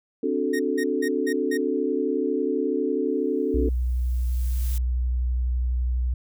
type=chord; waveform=sine; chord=D dominant seventh; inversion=third; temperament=equal; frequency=261.6 / 293.7 / 370 / 440 Hz; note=C4 / D4 / F#4 / A4; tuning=0 / 0 / 0 / 0 cents; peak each=-28 / -27 / -28 / -26 dBFS; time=0.23-3.69 s; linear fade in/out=5 ms
type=tone bursts; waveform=45% pulse; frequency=1860 Hz; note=A#6; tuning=4 cents flat; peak=-29 dBFS; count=5; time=0.53-1.575 s; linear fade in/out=10 ms; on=65 ms; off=180 ms
type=noise with exponential growth; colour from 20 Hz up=blue; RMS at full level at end=-37 dBFS; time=3.07-4.78 s; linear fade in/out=1 ms; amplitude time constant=370 ms
type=tone with vibrato; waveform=sine; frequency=61.7 Hz; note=B1; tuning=1 cent flat; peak=-21 dBFS; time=3.54-6.14 s; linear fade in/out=5 ms; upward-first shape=square; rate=12 Hz; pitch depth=15 cents each way
effects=none